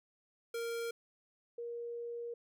square / sine tone pair in turn, 465 / 472 Hz, A#4 / A#4, -4 / +22 cents, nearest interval unison, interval 26 cents, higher second, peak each -37 / -39 dBFS, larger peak first, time 0.54-0.91 / 1.58-2.34 s, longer second, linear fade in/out 5 ms, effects none

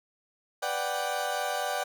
30% pulse chord, G major seventh, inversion first, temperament equal, 493.9 / 587.3 / 740 / 784 Hz, B4 / D5 / F#5 / G5, 0 / 0 / 0 / 0 cents, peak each -36 / -31 / -31 / -31 dBFS, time 0.62-1.84 s, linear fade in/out 10 ms, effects none

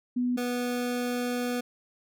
sine / 25% pulse tone pair in turn, 246.9 / 245.2 Hz, B3 / B3, 0 / -12 cents, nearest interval unison, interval 12 cents, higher first, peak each -24 dBFS, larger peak neither, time 0.16-0.37 / 0.37-1.61 s, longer second, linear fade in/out 10 ms, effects none

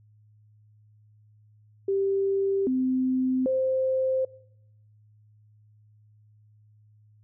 sine tone with pitch steps, 391.8 / 258 / 523 Hz, G4 / C4 / C5, -1 / -24 / -1 cents, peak -22 dBFS, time 1.88-4.25 s, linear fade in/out 5 ms, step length 790 ms, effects noise-tail reverb RT60 0.8 s tail -22 dB re dry + added 106 Hz sine -55 dBFS peak until 7.23 s

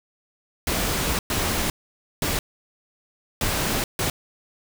pink noise bursts at uneven times, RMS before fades -24 dBFS, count 5, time 0.67-1.19 / 1.3-1.7 / 2.22-2.39 / 3.41-3.84 / 3.99-4.1 s, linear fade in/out 2 ms, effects none

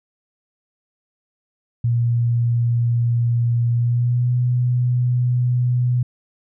sine tone with pitch glide, 118.5 to 123.53 Hz, A#2 to B2, +29 to +1 cents, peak -15 dBFS, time 1.84-6.03 s, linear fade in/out 5 ms, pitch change +72 cents, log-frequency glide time 3.72-4.33 s, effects none

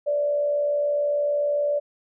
sine tone with frequency modulation, 582 Hz, D5, 16 cents flat, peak -20 dBFS, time 0.06-1.8 s, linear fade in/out 20 ms, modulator 66.9 Hz, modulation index 0.31, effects none

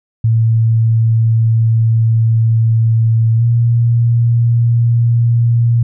sine tone with pitch glide, 113.2 to 117.53 Hz, A2 to A#2, +50 to +15 cents, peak -8 dBFS, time 0.24-5.83 s, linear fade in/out 5 ms, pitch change +65 cents, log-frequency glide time 3.37-3.43 s, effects none

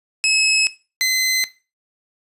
20% pulse tone pair in turn, 2579 / 2047 Hz, E7 / C7, -39 / -38 cents, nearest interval major third, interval 399 cents, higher first, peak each -10 dBFS, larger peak neither, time 0.24-0.67 / 1.01-1.44 s, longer neither, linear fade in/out 0 ms, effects noise-tail reverb RT60 0.3 s tail -17 dB re dry + resampled to 32000 Hz

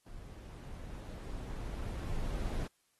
brown noise with level ramp, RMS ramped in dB -49 to -35 dBFS, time 0.06-2.67 s, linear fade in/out 5 ms, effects white hiss -75 dBFS RMS until 2.99 s + AAC 32 kbps

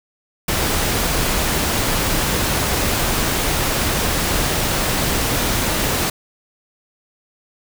pink noise, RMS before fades -19 dBFS, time 0.48-6.1 s, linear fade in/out 5 ms, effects none

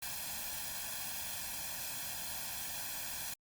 white noise with comb filter, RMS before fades -41 dBFS, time 0.02-3.34 s, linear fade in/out 5 ms, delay 1.2 ms, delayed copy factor +0.8, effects Opus 48 kbps

